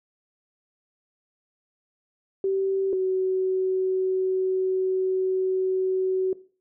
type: tone pair in turn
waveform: sine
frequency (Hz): 386.5 / 375.5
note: G4 / F#4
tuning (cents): -24 / +26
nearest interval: unison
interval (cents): 50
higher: first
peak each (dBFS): -21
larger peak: neither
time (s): 2.44-2.93 / 2.93-6.33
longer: second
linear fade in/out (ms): 2
effects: noise-tail reverb RT60 0.4 s tail -18 dB re dry